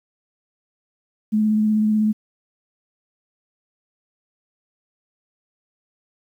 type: tone with vibrato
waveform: sine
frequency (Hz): 214.5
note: A3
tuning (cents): -44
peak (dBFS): -15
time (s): 1.32-2.13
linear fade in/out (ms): 20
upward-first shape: triangle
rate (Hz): 16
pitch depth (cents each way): 21
effects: 9-bit